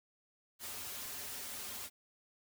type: noise with comb filter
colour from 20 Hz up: white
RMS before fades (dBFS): -44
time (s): 0.59-1.9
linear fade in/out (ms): 50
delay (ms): 6.1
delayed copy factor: -1
effects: none